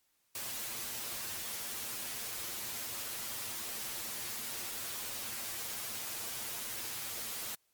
white noise with comb filter, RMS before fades -40 dBFS, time 0.35-7.55 s, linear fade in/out 2 ms, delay 8.7 ms, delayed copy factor +0.8, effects white hiss -75 dBFS RMS until 7.73 s + MP3 96 kbps

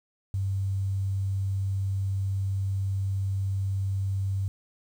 sine tone, 97.1 Hz, G2, 16 cents flat, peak -25 dBFS, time 0.34-4.48 s, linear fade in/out 0 ms, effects 9-bit

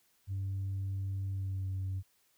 sine tone with pitch glide, 97 to 94.95 Hz, G2 to F#2, -18 to +45 cents, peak -31 dBFS, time 0.27-2.03 s, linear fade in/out 50 ms, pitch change -37 cents, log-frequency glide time 1.29-1.68 s, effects tanh soft clip ceiling -31 dBFS + white hiss -71 dBFS RMS until 2.37 s

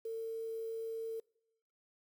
sine tone with quantisation, 450.8 Hz, A4, 42 cents sharp, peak -37 dBFS, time 0.05-1.2 s, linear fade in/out 5 ms, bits 10, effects noise-tail reverb RT60 0.8 s tail -25 dB re dry

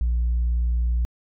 sine tone, 59.2 Hz, A#1, 27 cents sharp, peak -17 dBFS, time 0.01-1.05 s, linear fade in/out 0 ms, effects tanh soft clip ceiling -17 dBFS

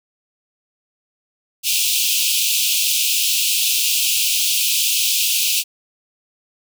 pink high-pass noise, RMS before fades -18 dBFS, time 1.63-5.64 s, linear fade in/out 50 ms, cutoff 2500 Hz, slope 96 dB/octave, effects none

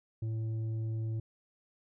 sine tone with tanh clipping, 111.3 Hz, A2, 20 cents sharp, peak -33 dBFS, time 0.22-1.2 s, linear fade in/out 5 ms, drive 6 dB, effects none

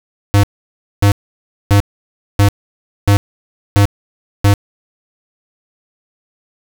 square tone bursts, 101.1 Hz, G#2, 46 cents flat, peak -7 dBFS, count 7, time 0.34-4.538 s, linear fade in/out 0 ms, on 94 ms, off 590 ms, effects none

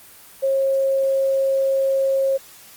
sine tone, 540 Hz, C#5, 45 cents flat, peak -16 dBFS, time 0.42-2.38 s, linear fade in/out 20 ms, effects white hiss -45 dBFS RMS until 2.76 s + Opus 24 kbps

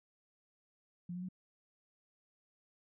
sine tone with pitch steps, 175.5 / 179.91 / 184.44 Hz, F3 / F#3 / F#3, +9 / -48 / -5 cents, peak -39 dBFS, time 1.09-1.288 s, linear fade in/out 5 ms, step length 66 ms, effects none

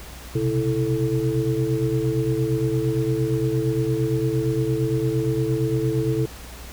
sine tone cluster, 124.9 / 133.6 / 328.7 / 439 Hz, B2 / C3 / E4 / A4, +20 / +36 / -5 / -4 cents, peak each -25 dBFS, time 0.35-6.26 s, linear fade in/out 5 ms, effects added 60 Hz sine -40 dBFS peak until 6.72 s + pink hiss -41 dBFS RMS until 6.72 s

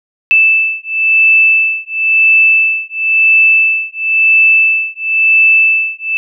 sine beating tone pair, 2637 / 2637.97 Hz, E7 / E7, 0 / +1 cents, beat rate 0.97 Hz, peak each -10 dBFS, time 0.31-6.17 s, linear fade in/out 0 ms, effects none

